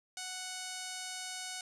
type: tone with low-pass filter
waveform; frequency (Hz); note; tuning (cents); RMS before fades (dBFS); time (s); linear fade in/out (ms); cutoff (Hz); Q
5% pulse; 740; F#5; 0; -42; 0.17-1.61; 2; 9300; 1.1
effects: none